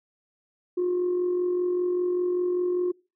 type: tone with amplitude modulation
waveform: sine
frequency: 358.1 Hz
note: F4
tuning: 43 cents sharp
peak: -19 dBFS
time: 0.77-2.92 s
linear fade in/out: 10 ms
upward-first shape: sine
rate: 45.1 Hz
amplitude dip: 40%
effects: noise-tail reverb RT60 0.3 s tail -25 dB re dry + tanh soft clip ceiling -19 dBFS